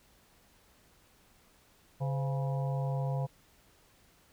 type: harmonic tone with a mistuned harmonic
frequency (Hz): 138.6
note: C#3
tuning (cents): 0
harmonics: 1 / 3 / 4 / 5 / 6 / 7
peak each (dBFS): -30 / -49 / -40 / -43 / -47 / -46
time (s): 2-3.27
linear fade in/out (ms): 20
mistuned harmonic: 4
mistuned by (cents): -120
effects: pink hiss -64 dBFS RMS until 4.32 s